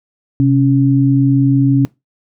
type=tone pair together; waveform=sine; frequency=130.82 / 277.2 Hz; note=C3 / C#4; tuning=0 / 0 cents; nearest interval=octave + minor second; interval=1300 cents; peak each=-11 dBFS; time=0.4-1.85 s; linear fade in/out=0 ms; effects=noise-tail reverb RT60 0.2 s tail -22 dB re dry